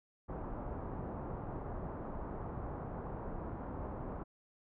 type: low-pass noise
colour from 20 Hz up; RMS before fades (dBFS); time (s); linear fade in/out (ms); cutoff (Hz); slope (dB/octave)
pink; -42; 0.28-4.24; 20; 1100; 24
effects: none

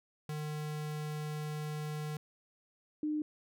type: tone pair in turn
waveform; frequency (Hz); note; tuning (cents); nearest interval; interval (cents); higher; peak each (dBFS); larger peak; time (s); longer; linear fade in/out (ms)
square / sine; 151.6 / 303.2; D#3 / D#4; -45 / -45; octave; 1200; second; -37 / -31; second; 0.29-2.17 / 3.03-3.22; first; 2
effects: none

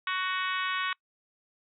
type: harmonic tone with a mistuned harmonic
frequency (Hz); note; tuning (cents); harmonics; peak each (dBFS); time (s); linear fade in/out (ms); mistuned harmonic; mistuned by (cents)
372.2; F#4; +10; 3 / 4 / 5 / 6 / 7 / 8 / 9 / 10; -32 / -34 / -36 / -38 / -39 / -40 / -41 / -42; 0.07-0.93; 2; 7; -15
effects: noise-tail reverb RT60 0.1 s tail -26 dB re dry

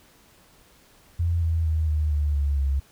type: tone with pitch steps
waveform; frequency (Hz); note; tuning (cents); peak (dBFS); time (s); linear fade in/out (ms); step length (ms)
sine; 85 / 82.01 / 79.12 / 76.34 / 73.66 / 71.06 / 68.56; F2 / E2 / D#2 / D#2 / D2 / C#2 / C#2; -46 / -8 / +30 / -32 / +6 / +44 / -18; -20; 1.19-2.8; 10; 230
effects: pink hiss -56 dBFS RMS until 2.91 s

